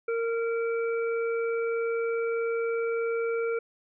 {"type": "harmonic tone", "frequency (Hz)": 460.8, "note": "A#4", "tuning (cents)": -20, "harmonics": [1, 3, 5], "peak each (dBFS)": [-26, -36, -40], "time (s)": [0.08, 3.59], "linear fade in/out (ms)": 5, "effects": []}